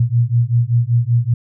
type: beating tone pair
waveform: sine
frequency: 116.4 / 121.6 Hz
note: A#2 / B2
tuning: -2 / -26 cents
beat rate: 5.2 Hz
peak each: -15 dBFS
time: 0-1.34 s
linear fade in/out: 5 ms
effects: none